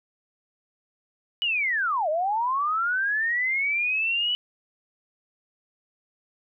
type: linear two-way sweep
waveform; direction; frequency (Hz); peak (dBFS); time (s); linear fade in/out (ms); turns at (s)
sine; down then up; 2979 to 593 to 2979; -22; 1.42-4.35; 0; 2.09
effects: none